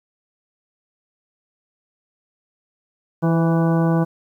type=harmonic tone with a mistuned harmonic; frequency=164.81 Hz; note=E3; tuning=in tune; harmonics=1 / 2 / 3 / 4 / 5 / 6 / 7 / 9; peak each=-16 / -22 / -26 / -28 / -30 / -32 / -33 / -35 dBFS; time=3.22-4.05 s; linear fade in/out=20 ms; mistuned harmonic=3; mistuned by=+31 cents; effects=9-bit